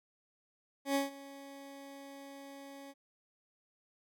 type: tone with ADSR envelope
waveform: 20% pulse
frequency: 277.2 Hz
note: C#4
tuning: in tune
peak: -23 dBFS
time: 0.85-2.94 s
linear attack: 100 ms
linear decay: 150 ms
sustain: -20 dB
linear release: 40 ms
effects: none